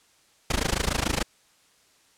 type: noise with amplitude modulation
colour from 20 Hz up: pink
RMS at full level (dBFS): -22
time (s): 0.5-1.23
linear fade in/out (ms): 5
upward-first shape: sine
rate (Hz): 26.9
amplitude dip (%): 95
effects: white hiss -61 dBFS RMS until 2.17 s + low-pass 9000 Hz 12 dB/octave